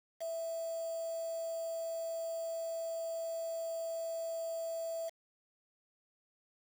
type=tone with quantisation; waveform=sine; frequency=659.3 Hz; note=E5; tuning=in tune; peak=-36 dBFS; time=0.2-5.1 s; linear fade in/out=20 ms; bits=8; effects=none